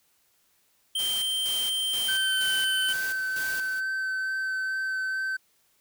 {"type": "tone with pitch glide", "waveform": "square", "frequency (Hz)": [3136, 3056], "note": ["G7", "G7"], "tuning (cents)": [0, -45], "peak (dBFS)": -26, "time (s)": [0.95, 2.93], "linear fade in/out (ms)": 5, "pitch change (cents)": -45, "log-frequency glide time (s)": [1.99, 2.56]}
{"type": "noise with tremolo", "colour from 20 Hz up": "white", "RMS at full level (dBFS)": -37, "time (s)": [0.98, 3.81], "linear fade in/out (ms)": 20, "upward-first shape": "square", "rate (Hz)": 2.1, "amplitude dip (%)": 65}
{"type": "tone with vibrato", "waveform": "triangle", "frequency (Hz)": 1538, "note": "G6", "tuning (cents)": -33, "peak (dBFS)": -25, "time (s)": [2.08, 5.37], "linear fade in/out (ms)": 10, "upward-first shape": "sine", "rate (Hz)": 2.3, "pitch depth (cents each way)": 9}
{"effects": ["white hiss -67 dBFS RMS until 5.8 s"]}